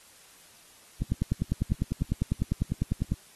click train, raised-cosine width 5 ms, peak -13 dBFS, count 22, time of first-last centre 1.02-3.12 s, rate 10 Hz, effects white hiss -55 dBFS RMS until 3.35 s + AAC 32 kbps

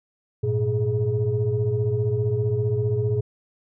sine tone cluster, 103.4 / 118.6 / 419.2 Hz, G#2 / A#2 / G#4, -7 / +30 / +16 cents, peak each -25 / -22 / -24 dBFS, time 0.43-3.21 s, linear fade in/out 10 ms, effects tanh soft clip ceiling -13 dBFS

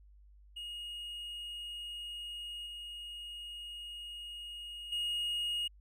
triangle tone with level steps, 2870 Hz, F7, 47 cents sharp, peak -39 / -41 / -31 dBFS, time 0.56-5.68 s, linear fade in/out 10 ms, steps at 2.66 / 4.92 s, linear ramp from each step 5 ms, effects added 50 Hz sine -56 dBFS peak until 5.8 s

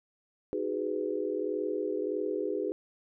sine chord, G# minor seventh, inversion second, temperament just, 311.5 / 373.8 / 415.3 / 498.4 Hz, D#4 / F#4 / G#4 / B4, +2 / +18 / 0 / +16 cents, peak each -36 / -35 / -33 / -36 dBFS, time 0.53-2.72 s, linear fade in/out 0 ms, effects none

